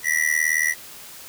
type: tone with amplitude modulation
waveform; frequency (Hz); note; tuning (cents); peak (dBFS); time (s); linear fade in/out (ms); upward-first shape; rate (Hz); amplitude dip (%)
square; 1949; B6; -23; -15; 0.03-0.75; 50; sine; 78.3; 100
effects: white hiss -41 dBFS RMS until 1.28 s